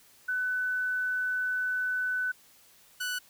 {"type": "tone pair in turn", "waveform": ["sine", "sawtooth"], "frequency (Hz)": [1500, 1484.5], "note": ["F#6", "F#6"], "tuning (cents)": [23, 5], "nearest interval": "unison", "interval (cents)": 18, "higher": "first", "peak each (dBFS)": -27, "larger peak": "neither", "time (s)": [[0.28, 2.32], [3, 3.19]], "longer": "first", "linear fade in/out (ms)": 10, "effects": ["white hiss -59 dBFS RMS until 3.29 s"]}